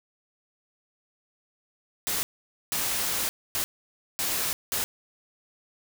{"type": "noise bursts at uneven times", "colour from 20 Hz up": "white", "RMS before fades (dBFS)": -28, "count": 5, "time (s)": [[2.07, 2.23], [2.72, 3.29], [3.55, 3.64], [4.19, 4.53], [4.72, 4.84]], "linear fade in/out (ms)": 0, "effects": []}